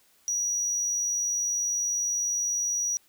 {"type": "tone", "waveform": "triangle", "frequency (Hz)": 5800, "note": "F#8", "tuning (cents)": -35, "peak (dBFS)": -24, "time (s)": [0.28, 2.97], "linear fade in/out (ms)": 0, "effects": ["white hiss -63 dBFS RMS until 3.08 s"]}